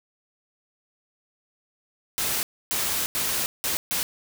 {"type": "noise bursts at uneven times", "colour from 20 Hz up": "white", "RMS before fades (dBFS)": -26, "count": 5, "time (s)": [[2.18, 2.43], [2.71, 3.06], [3.15, 3.46], [3.64, 3.77], [3.91, 4.03]], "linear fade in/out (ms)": 0, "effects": []}